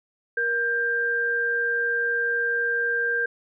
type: tone pair together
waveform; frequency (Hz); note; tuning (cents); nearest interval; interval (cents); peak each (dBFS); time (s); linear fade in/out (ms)
sine; 472.1 / 1588; A#4 / G6; +22 / +22; octave + major sixth; 2100; -29 / -22; 0.37-3.26; 5
effects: none